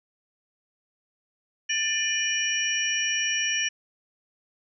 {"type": "tone cluster", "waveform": "sine", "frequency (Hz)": [1776, 2411, 2953, 5680], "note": ["A6", "D7", "F#7", "F8"], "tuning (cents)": [16, 45, -4, 28], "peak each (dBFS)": -29, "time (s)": [1.69, 3.69], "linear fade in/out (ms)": 10, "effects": []}